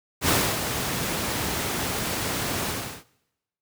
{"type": "noise with ADSR envelope", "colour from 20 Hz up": "pink", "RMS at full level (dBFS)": -19, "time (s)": [0.21, 3.04], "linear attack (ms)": 72, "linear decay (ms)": 270, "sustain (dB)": -8, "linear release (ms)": 370, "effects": ["noise-tail reverb RT60 0.9 s tail -21 dB re dry", "high-pass 80 Hz 12 dB/octave"]}